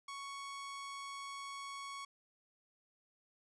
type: tone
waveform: sawtooth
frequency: 1111 Hz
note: C#6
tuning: 4 cents sharp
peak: -40 dBFS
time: 0.08-2.05 s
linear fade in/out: 5 ms
effects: resampled to 22050 Hz